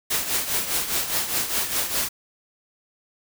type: noise with tremolo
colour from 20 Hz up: white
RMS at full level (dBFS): -22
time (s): 0.1-2.09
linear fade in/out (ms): 10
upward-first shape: triangle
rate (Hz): 4.9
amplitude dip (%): 70
effects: none